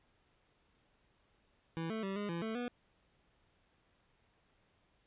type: tone with pitch steps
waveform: 25% pulse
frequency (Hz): 164.3 / 220.9 / 194.1 / 205.6 / 169.2 / 221.5 / 243.6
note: E3 / A3 / G3 / G#3 / E3 / A3 / B3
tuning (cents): -5 / +7 / -17 / -17 / +45 / +12 / -24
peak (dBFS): -33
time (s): 1.77-2.68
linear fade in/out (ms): 0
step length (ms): 130
effects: pink hiss -73 dBFS RMS until 5.06 s + resampled to 8000 Hz